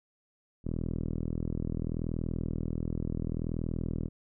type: tone with low-pass filter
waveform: 5% pulse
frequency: 40.68 Hz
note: E1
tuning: 22 cents flat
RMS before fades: -33 dBFS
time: 0.64-4.09 s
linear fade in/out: 20 ms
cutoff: 240 Hz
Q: 0.67
effects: none